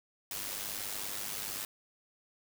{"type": "noise with amplitude modulation", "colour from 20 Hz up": "white", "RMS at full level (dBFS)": -36, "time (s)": [0.31, 1.65], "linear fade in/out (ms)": 2, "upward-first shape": "sine", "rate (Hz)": 101, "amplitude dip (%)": 60, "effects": []}